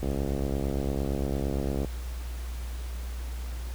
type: click train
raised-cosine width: 2 ms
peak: -17 dBFS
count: 126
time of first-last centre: 0.03-1.847 s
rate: 68.8 Hz
effects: added 60 Hz sine -32 dBFS peak until 3.74 s + pink hiss -47 dBFS RMS until 3.74 s